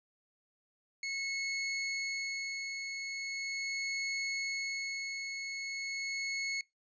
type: tone with tremolo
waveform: sawtooth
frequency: 2189 Hz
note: C#7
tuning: 22 cents flat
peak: -30 dBFS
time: 1.03-6.61 s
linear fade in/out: 2 ms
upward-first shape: sine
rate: 0.4 Hz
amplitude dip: 40%
effects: noise-tail reverb RT60 0.2 s tail -24 dB re dry + resampled to 16000 Hz